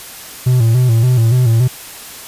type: tone with vibrato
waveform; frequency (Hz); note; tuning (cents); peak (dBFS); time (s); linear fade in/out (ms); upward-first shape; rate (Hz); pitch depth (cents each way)
triangle; 120; B2; -49; -6; 0.46-1.68; 10; square; 3.5; 90
effects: white hiss -32 dBFS RMS until 2.27 s + resampled to 32000 Hz